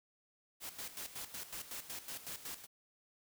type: noise with tremolo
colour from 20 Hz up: white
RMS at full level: -44 dBFS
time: 0.6-2.67 s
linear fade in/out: 50 ms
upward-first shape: square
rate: 5.4 Hz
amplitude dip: 70%
effects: none